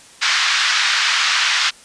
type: band-pass noise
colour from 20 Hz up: pink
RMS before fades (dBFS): -17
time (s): 0.21-1.71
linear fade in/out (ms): 20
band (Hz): 1300 to 5600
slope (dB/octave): 24
effects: white hiss -44 dBFS RMS until 1.84 s + resampled to 22050 Hz